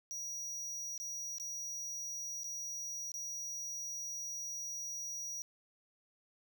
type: tone with dropouts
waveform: square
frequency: 5780 Hz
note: F#8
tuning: 41 cents flat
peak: -40 dBFS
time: 0.11-5.42 s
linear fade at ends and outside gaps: 0 ms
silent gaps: 0.978-1 / 1.383-1.399 / 2.434-2.443 / 3.118-3.141 s
effects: none